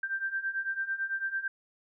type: beating tone pair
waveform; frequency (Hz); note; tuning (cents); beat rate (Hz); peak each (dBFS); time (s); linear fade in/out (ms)
sine; 1568 / 1577; G6 / G6; 0 / +10; 9; -35 / -32; 0.03-1.48; 5
effects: none